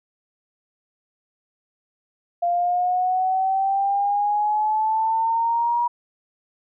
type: exponential sweep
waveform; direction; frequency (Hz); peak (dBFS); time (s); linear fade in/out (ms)
sine; up; 692 to 961; -18; 2.42-5.88; 10
effects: none